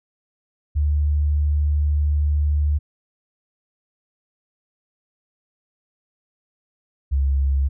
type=tone pair in turn; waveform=sine; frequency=73.9 / 68.52 Hz; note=D2 / C#2; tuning=+11 / -19 cents; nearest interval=minor second; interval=130 cents; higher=first; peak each=-16 dBFS; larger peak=neither; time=0.75-2.79 / 7.11-7.69 s; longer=first; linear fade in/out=20 ms; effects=none